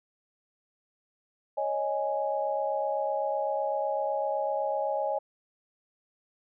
sine chord, C# suspended second, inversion none, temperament equal, 554.4 / 622.3 / 830.6 Hz, C#5 / D#5 / G#5, 0 / 0 / 0 cents, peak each -31 dBFS, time 1.57-5.19 s, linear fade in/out 10 ms, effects none

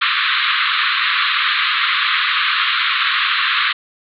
pink band-pass noise, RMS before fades -17 dBFS, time 0.01-3.73 s, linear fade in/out 10 ms, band 1100 to 4100 Hz, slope 96 dB/octave, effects none

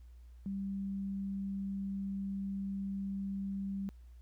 sine tone, 196 Hz, G3, in tune, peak -35 dBFS, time 0.46-3.89 s, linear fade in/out 0 ms, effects added 60 Hz sine -51 dBFS peak until 4.21 s + pink hiss -75 dBFS RMS until 4.21 s

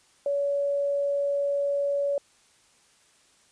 sine tone, 566 Hz, C#5, 36 cents sharp, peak -23 dBFS, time 0.26-2.18 s, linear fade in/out 2 ms, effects white hiss -61 dBFS RMS until 3.51 s + resampled to 22050 Hz

